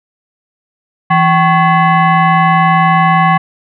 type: tone with frequency modulation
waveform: sine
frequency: 166.5 Hz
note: E3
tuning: 18 cents sharp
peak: -6 dBFS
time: 1.1-3.38 s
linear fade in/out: 10 ms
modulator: 935 Hz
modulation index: 1.5
effects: none